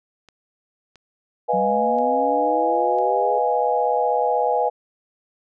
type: clicks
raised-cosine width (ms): 0.2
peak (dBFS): -30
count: 4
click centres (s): 0.287 / 0.957 / 1.986 / 2.986
type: chord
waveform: sine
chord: F half-diminished seventh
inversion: second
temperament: equal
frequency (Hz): 493.9 / 622.3 / 698.5 / 830.6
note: Cb5 / Eb5 / F5 / Ab5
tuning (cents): 0 / 0 / 0 / 0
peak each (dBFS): -22 / -25 / -24 / -21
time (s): 1.48-4.7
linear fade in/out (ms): 20
type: linear sweep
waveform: sine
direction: up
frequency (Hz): 183.4 to 422.5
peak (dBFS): -26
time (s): 1.53-3.39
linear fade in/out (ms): 10
effects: none